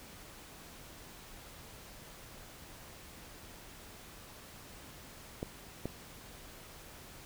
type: clicks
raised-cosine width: 2 ms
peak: -22 dBFS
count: 2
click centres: 5.429 / 5.856 s
effects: pink hiss -52 dBFS RMS until 7.25 s